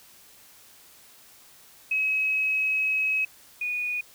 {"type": "tone pair in turn", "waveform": "sine", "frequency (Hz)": [2556, 2464], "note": ["D#7", "D#7"], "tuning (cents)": [46, -17], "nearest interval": "minor second", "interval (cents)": 63, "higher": "first", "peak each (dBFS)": [-22, -26], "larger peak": "first", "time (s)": [[1.91, 3.25], [3.61, 4.01]], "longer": "first", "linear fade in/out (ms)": 5, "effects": ["white hiss -53 dBFS RMS until 4.14 s"]}